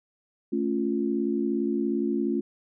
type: chord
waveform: sine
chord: A augmented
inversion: none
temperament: equal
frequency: 220 / 277.2 / 349.2 Hz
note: A3 / C#4 / E#4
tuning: 0 / 0 / 0 cents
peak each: -28 dBFS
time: 0.52-2.41 s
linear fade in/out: 10 ms
effects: none